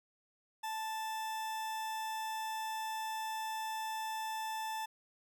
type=tone; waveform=40% pulse; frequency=880 Hz; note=A5; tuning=in tune; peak=-36 dBFS; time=0.63-4.86 s; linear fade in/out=10 ms; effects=none